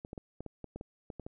clicks, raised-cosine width 2 ms, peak -28 dBFS, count 11, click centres 0.049 / 0.131 / 0.178 / 0.406 / 0.463 / 0.643 / 0.76 / 0.811 / 1.102 / 1.197 / 1.265 s, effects none

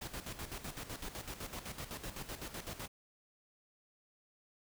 pink noise with tremolo, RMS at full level -43 dBFS, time 0.01-2.88 s, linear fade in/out 10 ms, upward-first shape square, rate 7.9 Hz, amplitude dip 65%, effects none

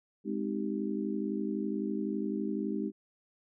sine chord, Ab major seventh, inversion none, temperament just, 207.7 / 259.6 / 311.5 / 389.3 Hz, Ab3 / C4 / Eb4 / G4, 0 / -13 / +2 / -12 cents, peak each -34 / -38 / -36 / -38 dBFS, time 0.24-2.92 s, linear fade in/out 50 ms, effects none

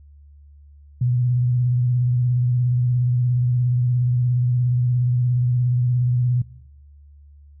sine tone with vibrato, 123.47 Hz, B2, in tune, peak -16 dBFS, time 1.01-6.42 s, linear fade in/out 5 ms, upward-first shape sine, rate 17 Hz, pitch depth 41 cents each way, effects noise-tail reverb RT60 1.0 s tail -22 dB re dry + added 72 Hz sine -44 dBFS peak until 7.6 s

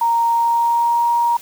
sine tone with pitch glide, 930 to 943 Hz, A#5 to A#5, -4 to +20 cents, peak -13 dBFS, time 0.01-1.37 s, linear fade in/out 5 ms, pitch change +24 cents, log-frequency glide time 0.3-1.09 s, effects white hiss -40 dBFS RMS until 1.41 s

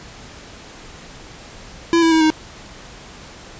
square tone with pitch steps, 336 / 328.1 / 320.5 / 313 Hz, E4 / E4 / E4 / D#4, +33 / -8 / -49 / +10 cents, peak -12 dBFS, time 1.93-2.302 s, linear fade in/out 0 ms, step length 93 ms, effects pink hiss -39 dBFS RMS until 3.59 s + resampled to 16000 Hz

